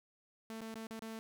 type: tone with dropouts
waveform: sawtooth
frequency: 223 Hz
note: A3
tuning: 23 cents sharp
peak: -39 dBFS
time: 0.5-1.19 s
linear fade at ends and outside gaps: 0 ms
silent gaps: 0.607-0.615 / 0.742-0.756 / 0.869-0.908 / 0.993-1.022 s
effects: none